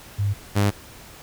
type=tone pair in turn; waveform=sine / sawtooth; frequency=101 / 101.7 Hz; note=G#2 / G#2; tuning=-48 / -36 cents; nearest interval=unison; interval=12 cents; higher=second; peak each=-19 / -13 dBFS; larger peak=second; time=0.18-0.34 / 0.55-0.71 s; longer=neither; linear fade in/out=20 ms; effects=pink hiss -44 dBFS RMS until 1.22 s